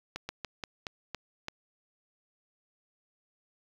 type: slowing click train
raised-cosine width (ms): 0.2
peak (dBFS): -18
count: 7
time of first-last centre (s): 0.16-1.484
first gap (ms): 130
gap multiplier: 1.21
effects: low-pass 6000 Hz 12 dB/octave + 8-bit